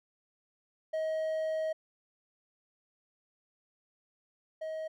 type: tone pair in turn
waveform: triangle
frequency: 633 / 633 Hz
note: D#5 / D#5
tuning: +30 / +30 cents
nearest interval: unison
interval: 0 cents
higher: neither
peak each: -28 / -33 dBFS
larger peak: first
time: 0.93-1.73 / 4.61-4.88 s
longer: first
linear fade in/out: 10 ms
effects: none